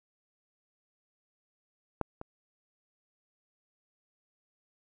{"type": "clicks", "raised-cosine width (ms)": 1, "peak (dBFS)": [-15, -26], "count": 2, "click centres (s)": [2.013, 2.214], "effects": []}